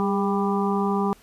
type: harmonic tone with a mistuned harmonic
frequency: 197.7 Hz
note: G3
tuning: 15 cents sharp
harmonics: 1 / 2 / 4 / 5 / 6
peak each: -23 / -26 / -29 / -30 / -31 dBFS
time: 0-1.13 s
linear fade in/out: 0 ms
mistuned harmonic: 2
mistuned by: +36 cents
effects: pink hiss -54 dBFS RMS until 1.22 s + resampled to 32000 Hz